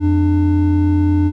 triangle tone pair together, 87.31 / 298 Hz, F2 / D4, 0 / +25 cents, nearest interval octave + major sixth, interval 2125 cents, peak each -12 dBFS, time 0-1.32 s, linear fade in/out 50 ms, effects none

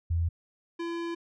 sine / square tone pair in turn, 83.9 / 338.2 Hz, E2 / E4, +31 / +44 cents, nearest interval 2 octaves, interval 2413 cents, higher second, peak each -24 / -32 dBFS, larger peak first, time 0.1-0.29 / 0.79-1.15 s, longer second, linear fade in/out 10 ms, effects low-pass 4000 Hz 12 dB/octave

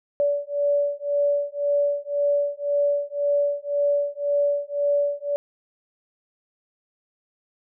sine beating tone pair, 574 / 575.9 Hz, D5 / D5, -40 / -34 cents, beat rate 1.9 Hz, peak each -23 dBFS, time 0.2-5.36 s, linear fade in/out 0 ms, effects none

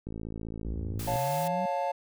click train, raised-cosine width 3 ms, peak -25 dBFS, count 61, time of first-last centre 0.07-1.157 s, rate 55.2 Hz
sine linear sweep, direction up, 55 to 192.8 Hz, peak -33 dBFS, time 0.65-1.66 s, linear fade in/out 5 ms
white high-pass noise, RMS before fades -41 dBFS, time 0.99-1.48 s, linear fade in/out 5 ms, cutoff 110 Hz, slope 48 dB/octave
triangle chord, Db augmented, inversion none, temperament equal with one note detuned, 554.4 / 704.1 / 880 Hz, Db5 / F5 / A5, 0 / +14 / 0 cents, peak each -30 dBFS, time 1.07-1.92 s, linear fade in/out 10 ms
effects none

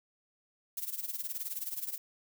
violet noise with tremolo, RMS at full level -35 dBFS, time 0.77-1.98 s, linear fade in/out 2 ms, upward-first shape sine, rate 19 Hz, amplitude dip 80%, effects none

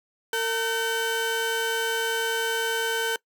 30% pulse tone pair together, 454.9 / 1530 Hz, A#4 / G6, -42 / -42 cents, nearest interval octave + major sixth, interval 2100 cents, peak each -24 dBFS, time 0.33-3.16 s, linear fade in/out 2 ms, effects noise-tail reverb RT60 0.1 s tail -22 dB re dry

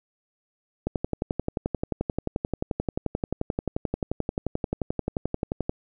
click train, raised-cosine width 2 ms, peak -12 dBFS, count 56, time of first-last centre 0.87-5.695 s, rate 11.4 Hz, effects none

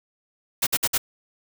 white noise bursts, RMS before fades -21 dBFS, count 4, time 0.62-0.98 s, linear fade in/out 10 ms, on 48 ms, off 56 ms, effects none

